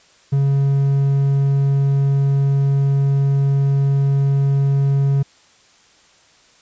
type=tone; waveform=triangle; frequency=138.59 Hz; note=C#3; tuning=in tune; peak=-11 dBFS; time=0.32-5.23 s; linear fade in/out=10 ms; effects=white hiss -52 dBFS RMS until 6.61 s + resampled to 16000 Hz